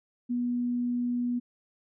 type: tone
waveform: sine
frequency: 243.4 Hz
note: B3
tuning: 25 cents flat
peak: -26 dBFS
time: 0.29-1.4 s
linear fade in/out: 20 ms
effects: none